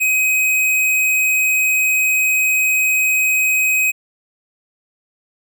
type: tone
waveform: square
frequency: 2525 Hz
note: D#7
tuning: 25 cents sharp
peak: -14 dBFS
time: 0-3.92 s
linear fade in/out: 20 ms
effects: none